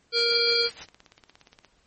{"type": "harmonic tone", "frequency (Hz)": 469, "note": "A#4", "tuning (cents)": 11, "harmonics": [1, 3, 5, 7, 9, 10], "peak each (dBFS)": [-26, -31, -31, -31, -25, -25], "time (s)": [0.12, 0.7], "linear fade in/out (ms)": 50}
{"type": "noise with tremolo", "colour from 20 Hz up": "white", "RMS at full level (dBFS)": -37, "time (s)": [0.14, 0.87], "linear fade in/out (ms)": 50, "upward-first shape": "sine", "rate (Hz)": 6.2, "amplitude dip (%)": 75}
{"type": "click train", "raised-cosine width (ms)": 0.2, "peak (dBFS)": -31, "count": 16, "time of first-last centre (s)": [0.77, 1.647], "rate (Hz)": 17.1}
{"effects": ["pink hiss -65 dBFS RMS until 1.86 s", "MP3 32 kbps"]}